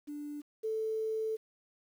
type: tone pair in turn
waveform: sine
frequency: 293.6 / 439.9 Hz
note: D4 / A4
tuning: 0 / 0 cents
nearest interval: perfect fifth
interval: 700 cents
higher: second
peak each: -38 / -31 dBFS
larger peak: second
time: 0.07-0.42 / 0.63-1.37 s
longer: second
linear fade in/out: 20 ms
effects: 10-bit